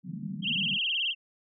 pink band-pass noise, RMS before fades -37 dBFS, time 0.03-0.79 s, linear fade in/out 50 ms, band 160 to 220 Hz, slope 48 dB/octave
sine tone with vibrato, 2960 Hz, F#7, in tune, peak -26 dBFS, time 0.42-1.15 s, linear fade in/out 50 ms, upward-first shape sine, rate 19 Hz, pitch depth 170 cents each way
effects none

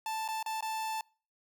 45% pulse tone with dropouts, 881 Hz, A5, 2 cents sharp, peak -33 dBFS, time 0.06-1.01 s, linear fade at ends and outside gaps 2 ms, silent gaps 0.279-0.286 / 0.428-0.461 / 0.608-0.625 s, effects noise-tail reverb RT60 0.4 s tail -26 dB re dry

